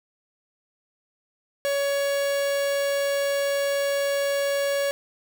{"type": "tone", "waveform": "45% pulse", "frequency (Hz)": 561, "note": "C#5", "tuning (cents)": 21, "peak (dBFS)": -22, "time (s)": [1.65, 4.91], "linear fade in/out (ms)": 0, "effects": []}